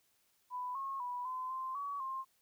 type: tone with pitch steps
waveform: sine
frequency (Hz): 995 / 1086 / 983 / 1024 / 1044 / 1132 / 1059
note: B5 / C#6 / B5 / C6 / C6 / C#6 / C6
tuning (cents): +13 / -36 / -8 / -38 / -4 / +36 / +21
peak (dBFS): -37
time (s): 0.5-2.25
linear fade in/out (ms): 50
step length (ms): 250
effects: white hiss -74 dBFS RMS until 2.41 s